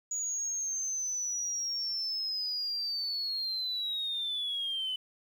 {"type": "linear sweep", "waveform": "sine", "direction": "down", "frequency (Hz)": [6830, 3000], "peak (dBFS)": -30, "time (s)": [0.11, 4.96], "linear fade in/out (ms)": 5, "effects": ["tanh soft clip ceiling -27 dBFS", "10-bit"]}